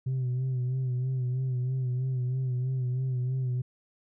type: tone with vibrato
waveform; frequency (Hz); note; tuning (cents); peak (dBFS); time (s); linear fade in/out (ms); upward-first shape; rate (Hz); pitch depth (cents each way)
sine; 127.8; C3; -40; -24; 0.06-3.62; 10; sine; 3.1; 50
effects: tanh soft clip ceiling -25 dBFS